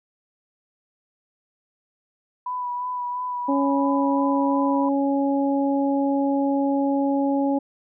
sine tone with vibrato, 987.8 Hz, B5, in tune, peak -25 dBFS, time 2.46-4.89 s, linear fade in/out 5 ms, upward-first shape sine, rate 2.9 Hz, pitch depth 21 cents each way
harmonic tone, 277.8 Hz, C#4, 4 cents sharp, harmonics 1 / 2 / 3, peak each -20 / -26 / -28 dBFS, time 3.48-7.59 s, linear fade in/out 10 ms
effects none

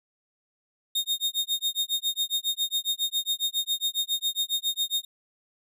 40% pulse tone with tremolo, 3695 Hz, A#7, 16 cents flat, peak -21 dBFS, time 0.95-5.05 s, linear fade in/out 5 ms, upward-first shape sine, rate 7.3 Hz, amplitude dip 100%, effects none

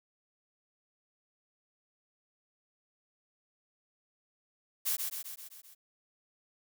blue noise with echo, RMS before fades -31 dBFS, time 4.85-4.97 s, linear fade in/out 20 ms, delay 130 ms, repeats 6, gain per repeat -4 dB, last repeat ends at 5.75 s, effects none

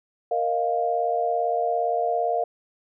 sine chord, Bb suspended fourth, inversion none, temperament just, 466.2 / 621.6 / 699.2 Hz, Bb4 / Eb5 / F5, 0 / -2 / +2 cents, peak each -27 / -28 / -23 dBFS, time 0.31-2.44 s, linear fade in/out 5 ms, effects none

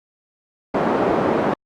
pink band-pass noise, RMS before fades -19 dBFS, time 0.74-1.54 s, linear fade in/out 5 ms, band 270 to 880 Hz, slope 12 dB/octave, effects Opus 48 kbps

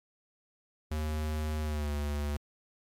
square tone with pitch glide, 76.9 to 73.13 Hz, D#2 to D2, -20 to -7 cents, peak -31 dBFS, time 0.91-2.37 s, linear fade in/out 5 ms, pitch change -87 cents, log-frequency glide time 1.62-1.91 s, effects MP3 96 kbps

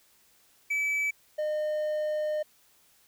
triangle tone pair in turn, 2300 / 609.2 Hz, D7 / D#5, -37 / -37 cents, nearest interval octave + major seventh, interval 2300 cents, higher first, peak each -24 / -25 dBFS, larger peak first, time 0.7-1.11 / 1.38-2.43 s, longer second, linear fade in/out 10 ms, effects white hiss -63 dBFS RMS until 3.07 s

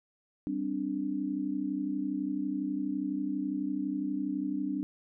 sine chord, G suspended fourth, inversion none, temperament equal, 196 / 261.6 / 293.7 Hz, G3 / C4 / D4, 0 / 0 / 0 cents, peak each -37 / -35 / -32 dBFS, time 0.47-4.83 s, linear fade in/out 0 ms, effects none

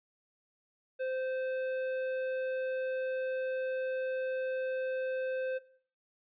triangle tone with tanh clipping, 519 Hz, C5, 14 cents flat, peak -34 dBFS, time 0.99-5.59 s, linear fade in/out 20 ms, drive 16 dB, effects noise-tail reverb RT60 0.5 s tail -17 dB re dry + resampled to 8000 Hz

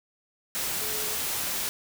sine tone in noise, 430.2 Hz, A4, 39 cents flat, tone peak -40 dBFS, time 0.81-1.15 s, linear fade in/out 0 ms, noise white, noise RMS -30 dBFS, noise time 0.55-1.69 s, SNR -13 dB, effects none

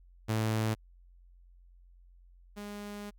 sawtooth tone pair in turn, 110 / 205.6 Hz, A2 / G#3, 0 / -17 cents, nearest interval major seventh, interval 1083 cents, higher second, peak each -24 / -36 dBFS, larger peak first, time 0.28-0.75 / 2.56-3.11 s, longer second, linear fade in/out 20 ms, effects added 44 Hz sine -55 dBFS peak until 3.18 s

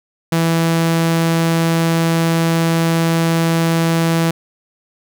sawtooth tone, 165.2 Hz, E3, 4 cents sharp, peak -9 dBFS, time 0.32-4.31 s, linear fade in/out 5 ms, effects none

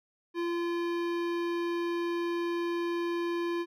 sine tone with hard clipping, 343.2 Hz, F4, 30 cents flat, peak -31 dBFS, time 0.34-3.66 s, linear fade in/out 50 ms, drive 17 dB, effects none

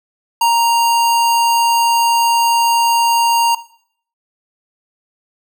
square tone, 932.3 Hz, A#5, in tune, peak -11 dBFS, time 0.41-3.55 s, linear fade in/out 5 ms, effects noise-tail reverb RT60 0.6 s tail -17 dB re dry

